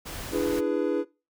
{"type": "noise", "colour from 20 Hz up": "pink", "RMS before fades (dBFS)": -37, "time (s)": [0.05, 0.61], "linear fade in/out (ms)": 20}
{"type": "chord", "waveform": "triangle", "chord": "E dominant seventh", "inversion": "third", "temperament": "equal with one note detuned", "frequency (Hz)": [293.7, 334.6, 415.3, 493.9], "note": ["D4", "E4", "G#4", "B4"], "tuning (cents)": [0, 26, 0, 0], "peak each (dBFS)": -27, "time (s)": [0.31, 1.05], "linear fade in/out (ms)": 50}
{"effects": ["noise-tail reverb RT60 0.3 s tail -23 dB re dry"]}